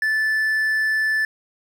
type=tone; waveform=triangle; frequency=1751 Hz; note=A6; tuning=9 cents flat; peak=-16 dBFS; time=0.02-1.25 s; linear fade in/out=2 ms; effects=none